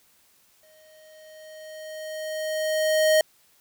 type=tone with exponential growth; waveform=square; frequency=624 Hz; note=D#5; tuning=5 cents sharp; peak=-16 dBFS; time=0.63-3.21 s; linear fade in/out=2 ms; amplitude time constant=560 ms; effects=white hiss -61 dBFS RMS until 3.6 s